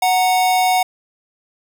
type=tone pair together; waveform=square; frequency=738.1 / 930 Hz; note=F#5 / A#5; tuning=-4 / -4 cents; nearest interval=major third; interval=400 cents; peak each=-14 / -24 dBFS; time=0.02-0.83 s; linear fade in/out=5 ms; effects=none